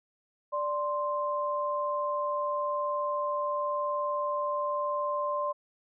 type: tone pair together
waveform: sine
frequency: 587.3 / 1046.5 Hz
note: D5 / C6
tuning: 0 / 0 cents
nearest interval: minor seventh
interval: 1000 cents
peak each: -31 / -30 dBFS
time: 0.52-5.53 s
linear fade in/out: 20 ms
effects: none